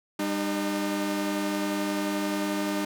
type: tone pair together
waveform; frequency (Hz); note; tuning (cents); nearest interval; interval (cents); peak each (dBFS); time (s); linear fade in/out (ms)
sawtooth; 199 / 304.2; G3 / D#4; +26 / -39; perfect fifth; 735; -27 / -24; 0.19-2.85; 5
effects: none